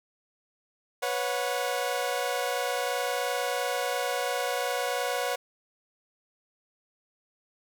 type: chord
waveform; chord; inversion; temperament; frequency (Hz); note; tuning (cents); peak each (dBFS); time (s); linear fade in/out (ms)
sawtooth; B suspended second; none; equal with one note detuned; 493.9 / 554.4 / 729.4; B4 / C#5 / F#5; 0 / 0 / -25; -28; 1.02-5.36; 10
effects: 10-bit